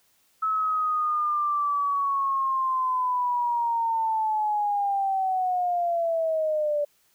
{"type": "linear sweep", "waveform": "sine", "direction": "down", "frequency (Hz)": [1300, 581], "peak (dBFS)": -22, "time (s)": [0.42, 6.85], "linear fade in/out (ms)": 10, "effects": ["white hiss -65 dBFS RMS until 7.14 s"]}